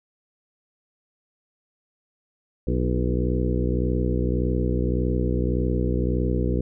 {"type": "harmonic tone with a mistuned harmonic", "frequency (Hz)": 61.74, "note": "B1", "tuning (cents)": 0, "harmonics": [1, 2, 3, 4, 5, 6, 7, 8], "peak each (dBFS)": [-24, -27, -29, -30, -31, -32, -32, -33], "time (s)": [2.67, 6.61], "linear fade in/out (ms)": 5, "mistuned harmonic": 5, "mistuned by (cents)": 44, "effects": []}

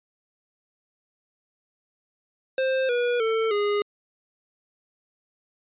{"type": "tone with pitch steps", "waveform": "square", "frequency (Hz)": [525, 484.2, 446.6, 411.9], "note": ["C5", "B4", "A4", "G#4"], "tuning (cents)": [6, -34, 26, -14], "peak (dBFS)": -22, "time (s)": [2.58, 3.82], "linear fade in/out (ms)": 2, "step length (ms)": 310, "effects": ["resampled to 8000 Hz"]}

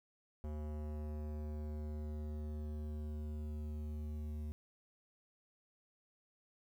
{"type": "tone with low-pass filter sweep", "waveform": "square", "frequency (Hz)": 75.7, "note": "D#2", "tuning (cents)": -47, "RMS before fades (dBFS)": -42, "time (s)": [0.44, 4.52], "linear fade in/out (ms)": 0, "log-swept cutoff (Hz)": [780, 260], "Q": 0.8, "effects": ["11-bit"]}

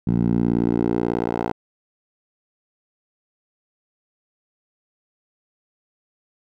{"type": "tone with band-pass filter sweep", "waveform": "10% pulse", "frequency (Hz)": 58.27, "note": "A#1", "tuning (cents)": 0, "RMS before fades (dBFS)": -21, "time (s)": [0.07, 1.52], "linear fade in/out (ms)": 5, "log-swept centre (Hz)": [170, 650], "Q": 1.5, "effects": []}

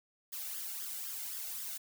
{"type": "noise with flanger", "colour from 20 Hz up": "blue", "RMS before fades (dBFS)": -41, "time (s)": [0.32, 1.78], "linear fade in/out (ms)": 10, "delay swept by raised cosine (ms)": [0.59, 1.42], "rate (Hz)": 3.9, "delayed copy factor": 0.65, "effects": []}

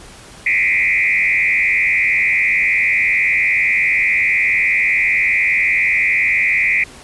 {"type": "tone with frequency modulation", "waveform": "sine", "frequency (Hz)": 2217, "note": "C#7", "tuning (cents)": 0, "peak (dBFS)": -12, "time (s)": [0.46, 6.84], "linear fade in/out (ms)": 5, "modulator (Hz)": 88.5, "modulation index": 3, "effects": ["pink hiss -39 dBFS RMS until 7.03 s", "resampled to 24000 Hz"]}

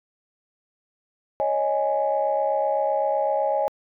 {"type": "chord", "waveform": "sine", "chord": "C# suspended second", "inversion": "none", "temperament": "equal", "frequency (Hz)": [554.4, 622.3, 830.6], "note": ["C#5", "D#5", "G#5"], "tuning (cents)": [0, 0, 0], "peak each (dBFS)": -24, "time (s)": [1.4, 3.68], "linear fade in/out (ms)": 0, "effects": ["tanh soft clip ceiling -11 dBFS"]}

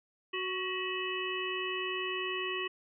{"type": "harmonic tone with a mistuned harmonic", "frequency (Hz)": 370, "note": "F#4", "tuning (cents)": 0, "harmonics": [1, 3, 5, 7, 8], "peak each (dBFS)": [-37, -40, -40, -39, -39], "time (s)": [0.33, 2.68], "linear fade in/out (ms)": 10, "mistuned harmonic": 5, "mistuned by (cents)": 58, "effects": []}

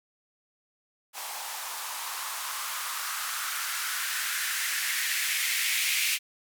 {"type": "noise with band-pass filter sweep", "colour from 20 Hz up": "violet", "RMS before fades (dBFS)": -31, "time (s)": [1.13, 6.19], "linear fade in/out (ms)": 50, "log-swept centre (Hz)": [790, 2400], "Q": 3.1, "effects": []}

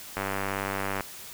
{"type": "click train", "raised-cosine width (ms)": 0.5, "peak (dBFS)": -14, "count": 83, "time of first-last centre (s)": [0.17, 1.008], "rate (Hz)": 97.9, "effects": ["white hiss -43 dBFS RMS until 1.33 s"]}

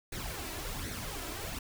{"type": "noise with flanger", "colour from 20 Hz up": "pink", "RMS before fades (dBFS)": -39, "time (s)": [0.12, 1.59], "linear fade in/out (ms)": 5, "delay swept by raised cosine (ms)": [0.48, 3.08], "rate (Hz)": 1.3, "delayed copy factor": 0.6, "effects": []}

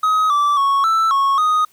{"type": "tone with pitch steps", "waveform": "triangle", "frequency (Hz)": [1265, 1163, 1107, 1324, 1100, 1245], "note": ["D#6", "D6", "C#6", "E6", "C#6", "D#6"], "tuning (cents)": [28, -17, -3, 7, -14, 1], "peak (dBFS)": -11, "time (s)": [0.03, 1.65], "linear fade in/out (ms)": 5, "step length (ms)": 270, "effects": ["white hiss -55 dBFS RMS until 1.72 s"]}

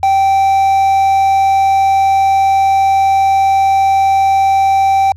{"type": "tone with quantisation", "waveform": "triangle", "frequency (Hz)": 779, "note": "G5", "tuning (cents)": -11, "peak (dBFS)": -6, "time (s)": [0.03, 5.12], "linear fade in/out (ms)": 2, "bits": 4, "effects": ["added 86 Hz sine -32 dBFS peak until 5.16 s", "low-pass 6000 Hz 12 dB/octave"]}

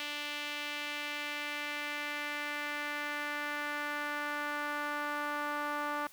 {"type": "tone with band-pass filter sweep", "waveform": "sawtooth", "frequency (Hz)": 293.7, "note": "D4", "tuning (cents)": 0, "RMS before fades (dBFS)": -37, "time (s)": [0, 6.07], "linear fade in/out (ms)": 2, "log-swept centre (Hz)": [2900, 1200], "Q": 1.9, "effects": ["white hiss -57 dBFS RMS until 6.12 s"]}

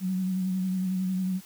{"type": "tone with vibrato", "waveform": "sine", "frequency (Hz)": 186.3, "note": "F#3", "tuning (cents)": 12, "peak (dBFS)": -25, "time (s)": [0, 1.41], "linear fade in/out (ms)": 50, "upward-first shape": "sine", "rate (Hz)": 11, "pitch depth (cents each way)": 31, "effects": ["white hiss -51 dBFS RMS until 1.45 s"]}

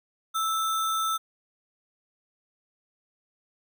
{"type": "tone with sample-and-hold", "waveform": "sine", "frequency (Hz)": 1318.5, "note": "E6", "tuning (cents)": 0, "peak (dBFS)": -24, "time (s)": [0.34, 1.18], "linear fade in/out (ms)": 20, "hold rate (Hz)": 4900, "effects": []}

